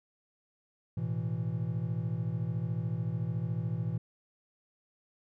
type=chord; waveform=triangle; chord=A suspended second; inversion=none; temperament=just; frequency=110 / 123.75 / 165 Hz; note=A2 / B2 / E3; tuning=0 / +4 / +2 cents; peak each=-33 dBFS; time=0.97-3.98 s; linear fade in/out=5 ms; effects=none